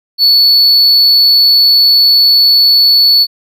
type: tone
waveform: triangle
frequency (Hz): 4435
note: C#8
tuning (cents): 0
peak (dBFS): -3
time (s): 0.18-3.27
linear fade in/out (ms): 50
effects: none